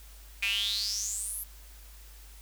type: tone with high-pass filter sweep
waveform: square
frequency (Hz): 106.3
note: G#2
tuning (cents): +41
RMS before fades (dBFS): -32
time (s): 0.42-1.44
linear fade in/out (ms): 10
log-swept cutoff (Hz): 2400 to 12000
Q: 9.8
effects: added 51 Hz sine -48 dBFS peak until 2.41 s + white hiss -55 dBFS RMS until 2.41 s